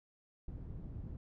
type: low-pass noise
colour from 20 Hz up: white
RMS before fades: -45 dBFS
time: 0.48-1.17 s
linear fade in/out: 2 ms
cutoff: 110 Hz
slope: 12 dB/octave
effects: none